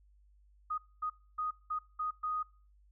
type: tone bursts at uneven times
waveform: sine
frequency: 1244.5 Hz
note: D#6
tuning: in tune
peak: -32 dBFS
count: 6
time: 0.7-0.78 / 1.02-1.1 / 1.38-1.51 / 1.7-1.79 / 1.99-2.11 / 2.23-2.43 s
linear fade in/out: 10 ms
effects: noise-tail reverb RT60 0.4 s tail -24 dB re dry + added 50 Hz sine -61 dBFS peak until 2.91 s